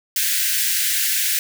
white high-pass noise, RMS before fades -20 dBFS, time 0.16-1.39 s, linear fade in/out 2 ms, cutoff 1500 Hz, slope 96 dB/octave, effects none

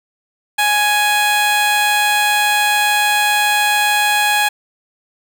15% pulse tone with amplitude modulation, 833 Hz, G#5, 5 cents sharp, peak -5 dBFS, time 0.58-4.49 s, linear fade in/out 10 ms, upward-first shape sine, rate 234 Hz, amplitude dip 25%, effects none

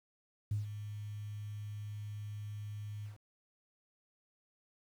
sine tone with ADSR envelope, 104.5 Hz, G#2, 11 cents sharp, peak -29 dBFS, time 0.51-3.18 s, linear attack 5 ms, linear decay 140 ms, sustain -11 dB, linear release 130 ms, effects tanh soft clip ceiling -26 dBFS + 10-bit

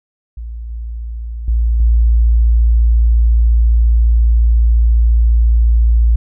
sine tone with level steps, 57.2 Hz, A#1, 32 cents flat, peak -23 / -21 / -10 / -7 dBFS, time 0.37-6.16 s, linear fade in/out 5 ms, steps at 0.7 / 1.48 / 1.8 s, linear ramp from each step 2 ms, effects none

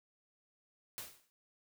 white noise with exponential decay, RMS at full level -41 dBFS, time 0.98-1.3 s, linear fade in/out 0 ms, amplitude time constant 68 ms, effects none

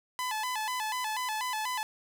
sawtooth tone with vibrato, 932.3 Hz, A#5, in tune, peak -27 dBFS, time 0.19-1.83 s, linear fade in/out 0 ms, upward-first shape square, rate 4.1 Hz, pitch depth 130 cents each way, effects none

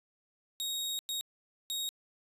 sawtooth tone bursts at uneven times, 3763 Hz, A#7, 16 cents sharp, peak -30 dBFS, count 3, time 0.6-0.99 / 1.09-1.21 / 1.7-1.89 s, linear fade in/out 0 ms, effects resampled to 32000 Hz

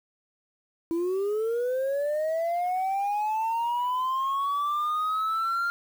sine linear sweep, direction up, 326.8 to 1399 Hz, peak -22 dBFS, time 0.91-5.7 s, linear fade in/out 0 ms, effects tanh soft clip ceiling -23 dBFS + 8-bit

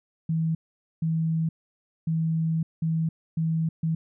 sine tone bursts at uneven times, 161.8 Hz, E3, 32 cents flat, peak -22 dBFS, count 6, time 0.29-0.55 / 1.02-1.49 / 2.07-2.63 / 2.82-3.09 / 3.37-3.69 / 3.83-3.95 s, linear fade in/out 5 ms, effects none

